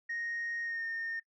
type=tone with pitch glide; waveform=sine; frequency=1864.7 to 1828.4 Hz; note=A#6 to A#6; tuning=0 to -34 cents; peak=-33 dBFS; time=0.09-1.2 s; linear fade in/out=10 ms; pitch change=-34 cents; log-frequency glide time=0.63-0.84 s; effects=noise-tail reverb RT60 0.1 s tail -20 dB re dry + tanh soft clip ceiling -31 dBFS